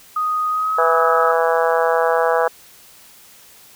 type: tone with pitch glide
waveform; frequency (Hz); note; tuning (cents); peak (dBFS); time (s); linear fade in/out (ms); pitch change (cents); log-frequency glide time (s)
sine; 1244.5 to 1278.7; D#6 to D#6; 0 to +47; -17; 0.16-1.32; 5; +47; 0.49-0.76
type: harmonic tone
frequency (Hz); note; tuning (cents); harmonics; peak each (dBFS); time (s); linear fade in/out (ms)
164.81; E3; 0; 3 / 4 / 5 / 6 / 7 / 8 / 9 / 10; -18 / -20 / -22 / -24 / -25 / -26 / -27 / -28; 0.78-2.48; 5
effects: white hiss -46 dBFS RMS until 3.75 s